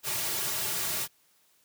white noise with comb filter, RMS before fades -31 dBFS, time 0.03-1.08 s, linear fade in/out 50 ms, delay 3.9 ms, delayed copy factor -0.8, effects white hiss -66 dBFS RMS until 1.64 s + high-pass 80 Hz 12 dB/octave

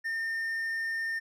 triangle tone, 1814 Hz, A#6, 48 cents flat, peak -28 dBFS, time 0.04-1.2 s, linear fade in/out 20 ms, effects none

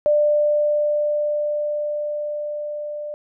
sine tone with level ramp, 594 Hz, D5, 20 cents sharp, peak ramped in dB -13 to -27 dBFS, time 0.06-3.14 s, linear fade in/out 0 ms, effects none

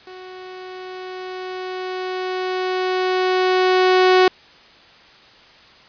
sawtooth tone with level ramp, 370 Hz, F#4, in tune, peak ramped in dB -32 to -6 dBFS, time 0.07-4.28 s, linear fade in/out 2 ms, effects white hiss -47 dBFS RMS until 5.88 s + resampled to 11025 Hz

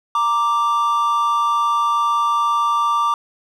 triangle tone pair together, 932.3 / 1174.6 Hz, A#5 / D6, 0 / 0 cents, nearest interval major third, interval 400 cents, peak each -20 / -14 dBFS, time 0.15-3.14 s, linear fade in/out 2 ms, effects none

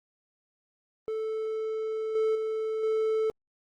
triangle tone with level steps, 439 Hz, A4, 4 cents flat, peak -27 / -21 / -26 / -22 dBFS, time 1.08-3.3 s, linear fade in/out 0 ms, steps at 2.15 / 2.35 / 2.83 s, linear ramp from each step 5 ms, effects Opus 24 kbps

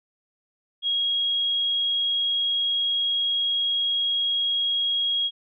sine tone, 3290 Hz, G#7, 17 cents flat, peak -21 dBFS, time 0.82-5.31 s, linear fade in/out 50 ms, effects none

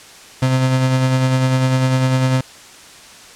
35% pulse tone with tremolo, 130 Hz, C3, 11 cents flat, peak -10 dBFS, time 0.42-2.41 s, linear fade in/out 5 ms, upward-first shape sine, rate 10 Hz, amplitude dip 35%, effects white hiss -40 dBFS RMS until 3.35 s + low-pass 8000 Hz 12 dB/octave

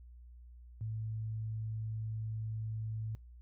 sine tone, 110 Hz, A2, in tune, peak -36 dBFS, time 0.81-3.15 s, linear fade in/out 0 ms, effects noise-tail reverb RT60 0.2 s tail -22 dB re dry + added 60 Hz sine -51 dBFS peak until 3.41 s

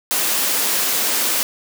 white high-pass noise, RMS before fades -19 dBFS, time 0.11-1.43 s, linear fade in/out 0 ms, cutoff 200 Hz, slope 24 dB/octave, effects none

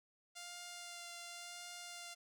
5% pulse tone with vibrato, 698.5 Hz, F5, in tune, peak -36 dBFS, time 0.35-2.15 s, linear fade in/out 20 ms, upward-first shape sine, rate 0.92 Hz, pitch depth 13 cents each way, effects none

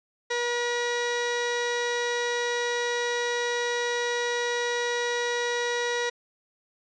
sawtooth tone pair together, 480.5 / 961 Hz, B4 / B5, -48 / -48 cents, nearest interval octave, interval 1200 cents, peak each -23 dBFS, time 0.3-6.1 s, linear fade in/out 10 ms, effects resampled to 16000 Hz + 10-bit

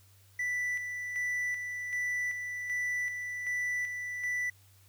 triangle tone with tremolo, 1975.5 Hz, B6, in tune, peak -28 dBFS, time 0.39-4.5 s, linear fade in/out 5 ms, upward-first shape square, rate 1.3 Hz, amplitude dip 45%, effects added 97 Hz sine -59 dBFS peak until 4.88 s + white hiss -64 dBFS RMS until 4.88 s

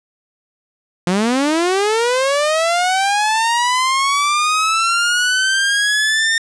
sawtooth linear sweep, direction up, 171.1 to 1827 Hz, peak -10 dBFS, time 1.07-6.38 s, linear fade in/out 2 ms, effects resampled to 22050 Hz + 8-bit

